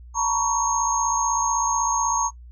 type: tone cluster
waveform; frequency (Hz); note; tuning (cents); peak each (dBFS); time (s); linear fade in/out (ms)
sine; 907 / 963 / 1116 / 6490; A#5 / B5 / C#6 / G#8; -48 / -44 / +11 / -41; -25; 0.14-2.31; 50
effects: noise-tail reverb RT60 0.1 s tail -18 dB re dry + added 60 Hz sine -40 dBFS peak until 2.51 s